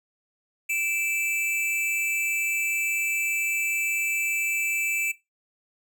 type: tone pair together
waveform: square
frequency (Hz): 2336 / 2633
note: D7 / E7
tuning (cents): -10 / -3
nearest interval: major second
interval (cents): 207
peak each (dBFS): -28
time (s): 0.69-5.12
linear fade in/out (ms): 10
effects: noise-tail reverb RT60 0.2 s tail -17 dB re dry